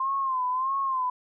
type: tone with vibrato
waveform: sine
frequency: 1047 Hz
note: C6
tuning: 1 cent sharp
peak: -24 dBFS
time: 0-1.1 s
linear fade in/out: 5 ms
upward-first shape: sine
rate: 1.6 Hz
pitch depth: 81 cents each way
effects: none